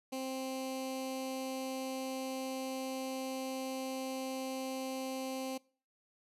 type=tone with notch filter; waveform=15% pulse; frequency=262.7 Hz; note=C4; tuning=7 cents sharp; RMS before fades=-39 dBFS; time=0.12-5.58 s; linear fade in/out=10 ms; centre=1400 Hz; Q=0.89; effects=noise-tail reverb RT60 0.4 s tail -23 dB re dry + resampled to 32000 Hz